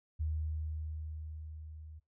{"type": "tone with level ramp", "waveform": "sine", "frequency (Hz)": 77.78, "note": "D#2", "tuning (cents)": 0, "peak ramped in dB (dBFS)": [-31, -47], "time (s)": [0.19, 2], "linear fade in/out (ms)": 20, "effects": ["noise-tail reverb RT60 0.2 s tail -23 dB re dry"]}